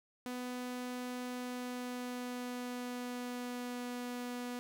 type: tone with pitch glide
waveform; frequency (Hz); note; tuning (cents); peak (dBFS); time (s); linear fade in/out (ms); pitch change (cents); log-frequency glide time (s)
sawtooth; 248.6 to 245.3; B3 to B3; +12 to -12; -35; 0.26-4.59; 0; -24; 1.22-3.95
effects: none